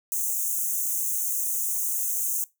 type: high-pass noise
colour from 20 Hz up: white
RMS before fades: -27 dBFS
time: 0.12-2.44 s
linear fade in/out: 0 ms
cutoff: 6100 Hz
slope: 96 dB/octave
effects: noise-tail reverb RT60 0.2 s tail -20 dB re dry